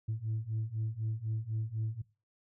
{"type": "beating tone pair", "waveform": "sine", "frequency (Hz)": [108.3, 112.3], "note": ["A2", "A2"], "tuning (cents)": [-27, 36], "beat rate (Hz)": 4, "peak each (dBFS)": [-35, -34], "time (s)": [0.08, 2.02], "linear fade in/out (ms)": 10, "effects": ["noise-tail reverb RT60 0.3 s tail -19 dB re dry", "tanh soft clip ceiling -28 dBFS"]}